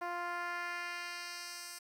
10% pulse tone with band-pass filter sweep, 349.2 Hz, F4, in tune, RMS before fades -41 dBFS, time 0.01-1.79 s, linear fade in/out 10 ms, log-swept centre 760 to 8500 Hz, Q 1, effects 10-bit

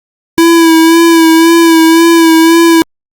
square tone with vibrato, 329.6 Hz, E4, in tune, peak -3 dBFS, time 0.38-2.82 s, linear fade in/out 0 ms, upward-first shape sine, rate 1.9 Hz, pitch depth 32 cents each way, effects Opus 48 kbps

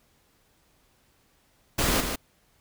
pink noise with echo, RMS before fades -24 dBFS, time 1.78-2.01 s, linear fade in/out 10 ms, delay 150 ms, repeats 1, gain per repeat -6 dB, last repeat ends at 2.16 s, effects pink hiss -65 dBFS RMS until 2.6 s

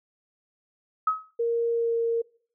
sine tone with exponential decay, 1276 Hz, D#6, 43 cents sharp, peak -17 dBFS, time 1.07-1.31 s, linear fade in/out 5 ms, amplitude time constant 51 ms
sine tone with pitch glide, 466.2 to 462.2 Hz, A#4 to A#4, 0 to -15 cents, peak -22 dBFS, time 1.39-2.22 s, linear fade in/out 10 ms, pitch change -15 cents, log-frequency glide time 1.71-1.94 s
effects noise-tail reverb RT60 0.5 s tail -23 dB re dry

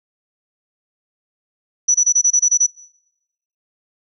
sine tone bursts, 5920 Hz, F#8, in tune, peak -10 dBFS, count 9, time 1.88-2.666 s, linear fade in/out 10 ms, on 66 ms, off 24 ms, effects noise-tail reverb RT60 0.9 s tail -22 dB re dry

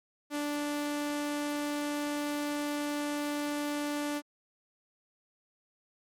sawtooth tone, 292.8 Hz, D4, 5 cents flat, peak -27 dBFS, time 0.3-4.22 s, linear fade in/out 50 ms, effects MP3 64 kbps

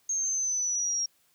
sine linear sweep, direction down, 6460 to 5590 Hz, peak -26 dBFS, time 0.09-1.06 s, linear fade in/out 5 ms, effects white hiss -67 dBFS RMS until 1.34 s

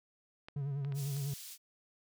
clicks, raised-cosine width 0.3 ms, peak -31 / -35 / -34 / -38 dBFS, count 4, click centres 0.485 / 0.848 / 0.923 / 1.167 s
triangle tone with vibrato, 140 Hz, C#3, 18 cents sharp, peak -32 dBFS, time 0.56-1.34 s, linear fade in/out 5 ms, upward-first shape sine, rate 10 Hz, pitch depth 64 cents each way
pink high-pass noise, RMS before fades -48 dBFS, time 0.94-1.58 s, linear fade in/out 50 ms, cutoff 4600 Hz, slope 12 dB/octave
effects none

